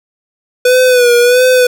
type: tone with vibrato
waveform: square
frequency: 493.9 Hz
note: B4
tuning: in tune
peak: -6 dBFS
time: 0.65-1.67 s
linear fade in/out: 5 ms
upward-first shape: sine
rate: 1.5 Hz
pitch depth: 55 cents each way
effects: none